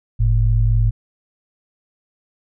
sine tone pair together, 46.59 / 110.8 Hz, F#1 / A2, +13 / +13 cents, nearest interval octave + minor third, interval 1500 cents, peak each -15 dBFS, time 0.19-0.91 s, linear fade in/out 20 ms, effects none

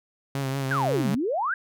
sawtooth tone with vibrato, 135.5 Hz, C#3, 39 cents flat, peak -22 dBFS, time 0.35-1.15 s, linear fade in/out 2 ms, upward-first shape triangle, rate 5.5 Hz, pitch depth 50 cents each way
sine exponential two-way sweep, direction down then up, 1664 to 179.4 to 1664 Hz, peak -23 dBFS, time 0.71-1.54 s, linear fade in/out 2 ms, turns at 1.1 s
effects none

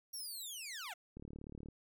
15% pulse linear sweep, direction down, 5700 to 643 Hz, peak -37 dBFS, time 0.13-0.94 s, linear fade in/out 10 ms
click train, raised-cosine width 3 ms, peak -36 dBFS, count 20, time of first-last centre 1.17-1.686 s, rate 36.8 Hz
effects none

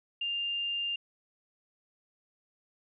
sine tone, 2800 Hz, F7, 4 cents sharp, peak -30 dBFS, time 0.21-0.96 s, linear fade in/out 5 ms, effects none

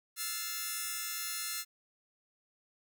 5% pulse chord, F major seventh, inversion third, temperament just, 1309.6 / 1396.9 / 1746.1 / 2095 Hz, E6 / F6 / A6 / C7, -12 / 0 / -14 / +2 cents, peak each -31 dBFS, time 0.16-1.65 s, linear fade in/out 50 ms, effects none

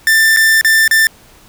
45% pulse tone with dropouts, 1781 Hz, A6, 21 cents sharp, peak -7 dBFS, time 0.07-1.07 s, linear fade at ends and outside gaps 1 ms, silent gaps 0.364-0.37 / 0.612-0.647 / 0.878-0.911 s, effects pink hiss -44 dBFS RMS until 1.48 s

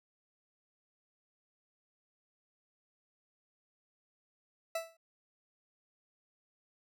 40% pulse tone with exponential decay, 659 Hz, E5, 1 cent flat, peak -30 dBFS, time 4.75-4.97 s, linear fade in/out 5 ms, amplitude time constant 47 ms, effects none

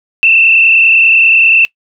sine tone with frequency modulation, 2670 Hz, E7, 22 cents sharp, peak -4 dBFS, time 0.23-1.65 s, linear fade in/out 0 ms, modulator 35.1 Hz, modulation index 2, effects noise-tail reverb RT60 0.1 s tail -21 dB re dry

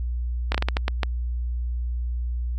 slowing click train, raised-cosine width 0.3 ms, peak -7 dBFS, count 8, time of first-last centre 0.52-1.032 s, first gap 25 ms, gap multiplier 1.35, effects added 60 Hz sine -24 dBFS peak until 2.58 s

